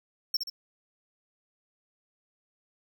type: tone with echo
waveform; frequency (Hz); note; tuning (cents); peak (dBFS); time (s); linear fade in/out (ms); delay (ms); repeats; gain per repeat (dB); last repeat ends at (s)
square; 5430; F8; -50; -24; 0.34-0.37; 5; 65; 2; -6; 0.5
effects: none